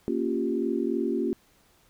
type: chord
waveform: sine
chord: G half-diminished seventh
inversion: first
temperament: equal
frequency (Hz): 233.1 / 277.2 / 349.2 / 392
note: Bb3 / Db4 / F4 / G4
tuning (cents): 0 / 0 / 0 / 0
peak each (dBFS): -30 / -30 / -29 / -31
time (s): 0.08-1.33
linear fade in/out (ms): 0
effects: pink hiss -62 dBFS RMS until 1.89 s